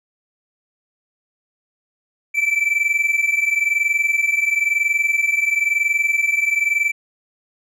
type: tone pair together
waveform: triangle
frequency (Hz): 2309 / 2330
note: D7 / D7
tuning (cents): -30 / -14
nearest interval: unison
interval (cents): 16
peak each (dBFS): -19 / -16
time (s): 2.34-6.92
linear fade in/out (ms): 20
effects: none